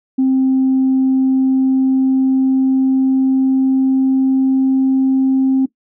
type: tone with pitch glide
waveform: sine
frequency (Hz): 263.2 to 265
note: C4 to C4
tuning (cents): +10 to +22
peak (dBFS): -9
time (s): 0.18-5.66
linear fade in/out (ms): 10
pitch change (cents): +12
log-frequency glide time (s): 0.97-4.79
effects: noise-tail reverb RT60 0.1 s tail -18 dB re dry + tanh soft clip ceiling -7 dBFS